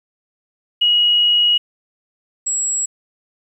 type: tone pair in turn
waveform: sine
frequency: 2900 / 7720 Hz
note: F#7 / B8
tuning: -35 / -40 cents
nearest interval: octave + perfect fourth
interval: 1695 cents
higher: second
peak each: -11 / -17 dBFS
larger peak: first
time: 0.81-1.58 / 2.46-2.86 s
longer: first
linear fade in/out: 10 ms
effects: 8-bit